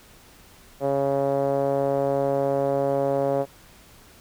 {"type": "tone with low-pass filter", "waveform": "5% pulse", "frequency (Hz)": 138.5, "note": "C#3", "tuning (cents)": -1, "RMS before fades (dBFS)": -23, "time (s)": [0.8, 3.46], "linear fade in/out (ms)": 50, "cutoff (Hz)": 570, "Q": 3.2, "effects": ["pink hiss -51 dBFS RMS until 4.2 s"]}